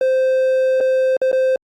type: tone with dropouts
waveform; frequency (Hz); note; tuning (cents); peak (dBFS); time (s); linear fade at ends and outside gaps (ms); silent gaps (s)
triangle; 521; C5; -7; -11; 0.01-1.56; 2; 0.804-0.808 / 1.168-1.216 / 1.316-1.328
effects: Opus 48 kbps